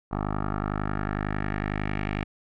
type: tone with low-pass filter sweep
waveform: 10% pulse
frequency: 51 Hz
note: G#1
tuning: 31 cents flat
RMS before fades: -29 dBFS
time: 0.11-2.24 s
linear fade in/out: 10 ms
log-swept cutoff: 1100 to 2400 Hz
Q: 2.8
effects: none